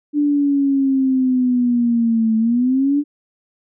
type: linear two-way sweep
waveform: sine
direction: down then up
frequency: 295.1 to 220 to 295.1 Hz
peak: -13 dBFS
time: 0.13-3.04 s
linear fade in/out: 50 ms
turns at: 2.37 s
effects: none